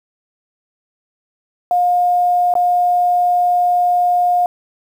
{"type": "tone with dropouts", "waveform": "sine", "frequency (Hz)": 712, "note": "F5", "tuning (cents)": 33, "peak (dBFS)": -11, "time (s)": [1.71, 4.46], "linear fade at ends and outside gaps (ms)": 1, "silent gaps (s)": [2.539, 2.553], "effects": ["7-bit"]}